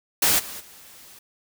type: noise with level steps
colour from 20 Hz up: white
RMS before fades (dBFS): -19 / -36 / -47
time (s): 0.22-1.19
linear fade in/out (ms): 5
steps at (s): 0.38 / 0.59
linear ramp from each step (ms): 20
effects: none